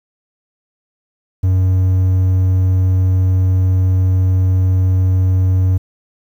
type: tone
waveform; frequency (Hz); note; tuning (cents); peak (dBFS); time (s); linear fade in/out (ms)
triangle; 93; F#2; +9; -8; 1.43-5.78; 10
effects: 8-bit